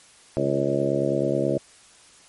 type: harmonic tone with a mistuned harmonic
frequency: 69.3 Hz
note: C#2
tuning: in tune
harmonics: 2 / 3 / 4 / 5 / 6 / 7 / 8 / 9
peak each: -29 / -31 / -29 / -26 / -32 / -29 / -27 / -29 dBFS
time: 0.37-1.58 s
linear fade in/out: 0 ms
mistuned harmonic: 9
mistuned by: +20 cents
effects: white hiss -52 dBFS RMS until 2.28 s + MP3 48 kbps